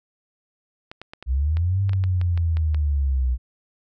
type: clicks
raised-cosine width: 0.3 ms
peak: -21 dBFS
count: 12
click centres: 0.915 / 1.016 / 1.135 / 1.226 / 1.57 / 1.894 / 1.933 / 2.039 / 2.214 / 2.376 / 2.57 / 2.746 s
type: linear two-way sweep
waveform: sine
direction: up then down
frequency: 60.6 to 99.1 to 60.6 Hz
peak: -18 dBFS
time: 1.26-3.38 s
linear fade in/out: 50 ms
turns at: 1.82 s
effects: none